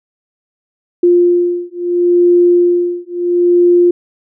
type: beating tone pair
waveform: sine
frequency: 350.7 / 351.44 Hz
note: F4 / F4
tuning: +7 / +11 cents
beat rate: 0.74 Hz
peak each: -11 dBFS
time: 1.03-3.91 s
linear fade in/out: 5 ms
effects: none